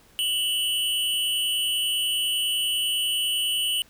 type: tone with amplitude modulation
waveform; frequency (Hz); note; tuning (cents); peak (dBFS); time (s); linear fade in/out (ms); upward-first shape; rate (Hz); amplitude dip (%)
square; 2963; F#7; +2; -20; 0.19-3.82; 0; sine; 230; 70
effects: pink hiss -56 dBFS RMS until 3.89 s